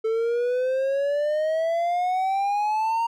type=exponential sweep; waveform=triangle; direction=up; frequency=440 to 932.3 Hz; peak=-19 dBFS; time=0.04-3.07 s; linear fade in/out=10 ms; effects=none